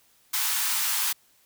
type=high-pass noise; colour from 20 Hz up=white; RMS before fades=-26 dBFS; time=0.33-1.13 s; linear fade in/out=10 ms; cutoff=810 Hz; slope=96 dB/octave; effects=white hiss -62 dBFS RMS until 1.45 s